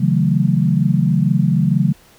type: chord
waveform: sine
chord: F# minor seventh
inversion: second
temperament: equal with one note detuned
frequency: 138.59 / 160.68 / 185 / 220 Hz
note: C#3 / E3 / F#3 / A3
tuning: 0 / -44 / 0 / 0 cents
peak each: -17 / -17 / -17 / -21 dBFS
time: 0-1.93 s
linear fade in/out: 10 ms
effects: pink hiss -49 dBFS RMS until 2.18 s